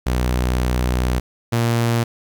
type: tone pair in turn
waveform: sawtooth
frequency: 62 / 117.04 Hz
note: B1 / A#2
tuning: +7 / +7 cents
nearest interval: major seventh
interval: 1100 cents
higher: second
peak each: -13 / -12 dBFS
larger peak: second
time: 0.06-1.2 / 1.52-2.04 s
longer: first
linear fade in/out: 10 ms
effects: 9-bit